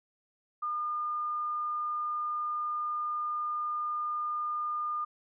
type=tone; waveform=sine; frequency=1212 Hz; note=D#6; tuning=46 cents flat; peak=-30 dBFS; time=0.62-5.05 s; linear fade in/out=10 ms; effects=none